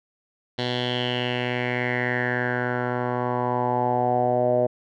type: tone with low-pass filter sweep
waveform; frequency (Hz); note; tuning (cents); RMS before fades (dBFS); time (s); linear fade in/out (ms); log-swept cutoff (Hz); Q
10% pulse; 123.47; B2; 0; -24; 0.58-4.67; 10; 3800 to 590; 5.5
effects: none